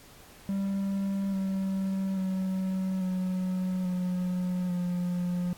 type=tone with pitch steps; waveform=triangle; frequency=196 / 192.19 / 188.45 / 184.79 / 181.19 / 177.67 Hz; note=G3 / G3 / F#3 / F#3 / F#3 / F3; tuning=0 / -34 / +32 / -2 / -36 / +30 cents; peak=-25 dBFS; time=0.49-5.53 s; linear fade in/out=0 ms; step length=840 ms; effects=pink hiss -53 dBFS RMS until 5.57 s + AAC 64 kbps